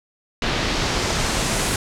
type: noise with low-pass filter sweep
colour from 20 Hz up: pink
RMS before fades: -22 dBFS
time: 0.42-1.76 s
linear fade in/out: 2 ms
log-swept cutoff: 3900 to 10000 Hz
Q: 1.2
effects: none